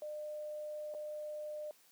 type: tone with dropouts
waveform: sine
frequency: 603 Hz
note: D5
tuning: 46 cents sharp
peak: -40 dBFS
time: 0.02-1.71 s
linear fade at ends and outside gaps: 1 ms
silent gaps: 0.94-0.947 s
effects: white hiss -66 dBFS RMS until 1.91 s + high-pass 200 Hz 12 dB/octave